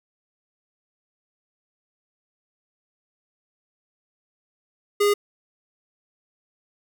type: tone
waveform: square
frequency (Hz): 410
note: G#4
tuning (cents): -22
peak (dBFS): -17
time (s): 5-5.14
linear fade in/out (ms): 10
effects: none